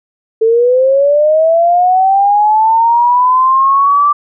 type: linear sweep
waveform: sine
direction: up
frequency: 440 to 1174.7 Hz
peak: -6 dBFS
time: 0.41-4.13 s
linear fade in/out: 10 ms
effects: none